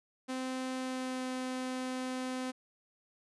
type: tone with pitch glide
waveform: sawtooth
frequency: 258.7 to 256.5 Hz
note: C4 to C4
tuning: -19 to -34 cents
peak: -31 dBFS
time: 0.28-2.52 s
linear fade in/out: 20 ms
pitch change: -15 cents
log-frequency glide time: 0.75-1.25 s
effects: resampled to 24000 Hz